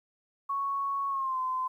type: tone with pitch glide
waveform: sine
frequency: 1108.7 to 1028.5 Hz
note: C#6 to C6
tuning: 0 to -30 cents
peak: -28 dBFS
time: 0.49-1.68 s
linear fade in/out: 10 ms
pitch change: -130 cents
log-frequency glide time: 1.09-1.39 s
effects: 11-bit